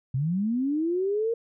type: linear sweep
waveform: sine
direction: up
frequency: 123.47 to 469.3 Hz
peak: -23 dBFS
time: 0.14-1.34 s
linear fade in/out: 5 ms
effects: none